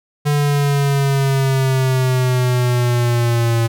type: exponential sweep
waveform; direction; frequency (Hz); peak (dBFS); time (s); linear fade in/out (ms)
square; down; 146.83 to 114.9; -14; 0.25-3.68; 20
effects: none